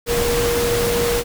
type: tone in noise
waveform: sine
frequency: 474.6 Hz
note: A#4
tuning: 31 cents sharp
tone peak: -18 dBFS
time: 0.06-1.24 s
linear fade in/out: 50 ms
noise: pink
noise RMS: -22 dBFS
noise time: 0.06-1.24 s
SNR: +1 dB
effects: none